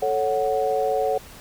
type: chord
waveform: sine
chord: F# minor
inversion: first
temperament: equal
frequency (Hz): 440 / 554.4 / 740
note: A4 / C#5 / F#5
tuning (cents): 0 / 0 / 0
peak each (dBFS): -24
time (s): 0.02-1.18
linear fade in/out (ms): 5
effects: pink hiss -44 dBFS RMS until 1.4 s